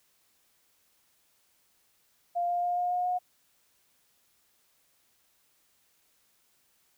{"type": "tone with pitch steps", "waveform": "sine", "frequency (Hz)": [698.5, 703.4, 708.3, 713.2, 718.1, 723.1], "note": ["F5", "F5", "F5", "F5", "F5", "F#5"], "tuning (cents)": [0, 12, 24, 36, 48, -40], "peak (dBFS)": -26, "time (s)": [2.35, 3.19], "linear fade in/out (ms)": 20, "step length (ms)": 140, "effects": ["white hiss -69 dBFS RMS until 6.97 s"]}